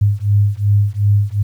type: beating tone pair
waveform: sine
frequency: 101 / 103.7 Hz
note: G#2 / G#2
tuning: -48 / -2 cents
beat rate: 2.7 Hz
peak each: -14 dBFS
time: 0.01-1.43 s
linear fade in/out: 10 ms
effects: 8-bit